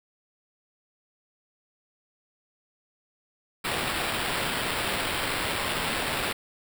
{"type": "noise with sample-and-hold", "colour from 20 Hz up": "white", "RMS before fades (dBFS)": -29, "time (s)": [3.64, 6.33], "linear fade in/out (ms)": 10, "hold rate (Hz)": 6300, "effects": []}